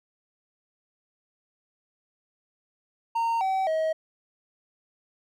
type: tone with pitch steps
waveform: triangle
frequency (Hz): 920 / 764.7 / 635.7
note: A#5 / G5 / D#5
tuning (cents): -23 / -43 / +37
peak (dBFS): -21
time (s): 3.15-3.93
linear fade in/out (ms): 10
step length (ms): 260
effects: none